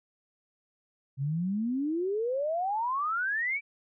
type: exponential sweep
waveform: sine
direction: up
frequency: 130.81 to 2349 Hz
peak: -27 dBFS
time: 1.17-3.61 s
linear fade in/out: 50 ms
effects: none